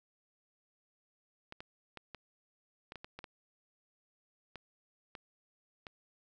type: clicks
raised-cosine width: 0.3 ms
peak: -29 dBFS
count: 12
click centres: 1.524 / 1.605 / 1.973 / 2.147 / 2.921 / 2.957 / 3.045 / 3.19 / 3.242 / 4.557 / 5.152 / 5.868 s
effects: none